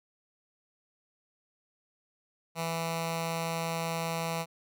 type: tone with notch filter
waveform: 10% pulse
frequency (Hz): 165.3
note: E3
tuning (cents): +5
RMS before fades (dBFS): -33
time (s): 2.55-4.46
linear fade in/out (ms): 50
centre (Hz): 350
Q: 1.3
effects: none